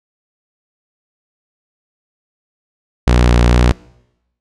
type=tone with vibrato; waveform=sawtooth; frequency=60 Hz; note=B1; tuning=49 cents flat; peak=-4 dBFS; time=3.07-3.72 s; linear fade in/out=0 ms; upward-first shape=square; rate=2.3 Hz; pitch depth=14 cents each way; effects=noise-tail reverb RT60 0.9 s tail -24 dB re dry + low-pass 7000 Hz 12 dB/octave